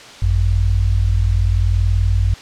sine tone pair together, 52.08 / 92.8 Hz, G#1 / F#2, +6 / +6 cents, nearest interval minor seventh, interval 1000 cents, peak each -15 dBFS, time 0.22-2.34 s, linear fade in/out 5 ms, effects white hiss -37 dBFS RMS until 2.41 s + low-pass 5000 Hz 12 dB/octave

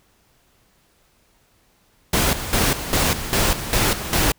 pink noise with tremolo, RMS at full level -18 dBFS, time 2.13-4.32 s, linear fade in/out 5 ms, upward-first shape square, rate 2.5 Hz, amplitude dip 70%, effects pink hiss -60 dBFS RMS until 4.38 s

